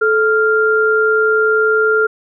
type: tone pair together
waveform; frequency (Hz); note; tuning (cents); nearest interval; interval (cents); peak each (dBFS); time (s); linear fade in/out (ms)
sine; 435.5 / 1395; A4 / F6; -18 / -2; octave + minor sixth; 2016; -13; 0.01-2.07; 10
effects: none